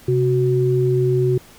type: tone pair together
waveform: sine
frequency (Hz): 130.81 / 370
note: C3 / F#4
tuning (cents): 0 / 0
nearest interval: octave + tritone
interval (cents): 1800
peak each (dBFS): -17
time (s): 0.08-1.38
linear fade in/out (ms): 5
effects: pink hiss -46 dBFS RMS until 1.58 s